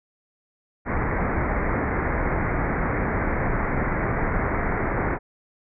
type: low-pass noise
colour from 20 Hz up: pink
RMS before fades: -24 dBFS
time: 0.85-5.19 s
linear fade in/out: 50 ms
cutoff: 2200 Hz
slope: 96 dB/octave
effects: none